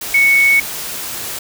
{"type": "tone in noise", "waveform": "sine", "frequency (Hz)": 2217, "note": "C#7", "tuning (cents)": 0, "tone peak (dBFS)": -8, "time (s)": [0.14, 0.6], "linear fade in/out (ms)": 5, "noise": "white", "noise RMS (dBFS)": -25, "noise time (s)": [0.01, 1.39], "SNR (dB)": 14, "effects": []}